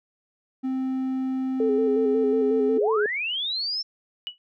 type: tone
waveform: triangle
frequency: 261.6 Hz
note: C4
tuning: in tune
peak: -22 dBFS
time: 0.63-2.79 s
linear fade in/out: 20 ms
type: tone with vibrato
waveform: sine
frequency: 430 Hz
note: A4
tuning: 40 cents flat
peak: -20 dBFS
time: 1.6-3.06 s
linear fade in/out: 2 ms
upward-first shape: square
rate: 5.5 Hz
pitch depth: 48 cents each way
type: linear sweep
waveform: sine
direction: up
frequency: 261.6 to 5400 Hz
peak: -25 dBFS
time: 2.76-3.83 s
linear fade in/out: 20 ms
type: tone with exponential decay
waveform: sine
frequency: 2941 Hz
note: F#7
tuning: 11 cents flat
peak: -25 dBFS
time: 4.27-4.38 s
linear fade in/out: 0 ms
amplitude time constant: 22 ms
effects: none